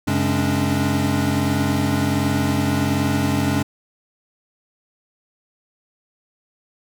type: tone cluster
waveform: square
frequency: 94.3 / 138.3 / 208.2 / 270.6 / 292 Hz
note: F#2 / C#3 / G#3 / C#4 / D4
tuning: +33 / -4 / +5 / -42 / -10 cents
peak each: -25 dBFS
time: 0.07-3.63 s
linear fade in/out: 10 ms
effects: none